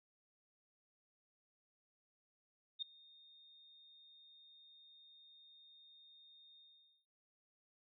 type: tone with ADSR envelope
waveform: sine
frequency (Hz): 3675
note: A#7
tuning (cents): -25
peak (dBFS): -36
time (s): 2.79-7.06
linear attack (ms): 33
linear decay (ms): 4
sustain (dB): -24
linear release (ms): 480
effects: none